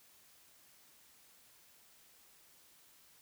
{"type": "silence", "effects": ["white hiss -64 dBFS RMS until 3.21 s"]}